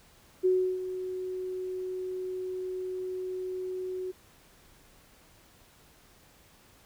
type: tone with ADSR envelope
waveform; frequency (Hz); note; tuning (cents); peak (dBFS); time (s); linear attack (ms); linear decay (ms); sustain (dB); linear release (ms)
sine; 370; F#4; 0; -20; 0.43-4.12; 24; 330; -12; 17
effects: pink hiss -59 dBFS RMS until 6.85 s